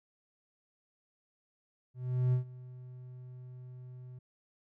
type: tone with ADSR envelope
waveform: triangle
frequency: 126 Hz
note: B2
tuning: 35 cents sharp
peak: -22 dBFS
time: 1.94-4.19 s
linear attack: 390 ms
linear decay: 110 ms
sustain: -21 dB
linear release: 7 ms
effects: none